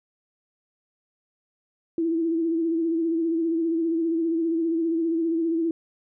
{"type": "tone with vibrato", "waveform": "sine", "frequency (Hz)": 329.6, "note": "E4", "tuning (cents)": 0, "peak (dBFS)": -21, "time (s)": [1.98, 5.71], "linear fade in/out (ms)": 2, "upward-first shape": "sine", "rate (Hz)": 15, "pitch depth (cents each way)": 45, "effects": []}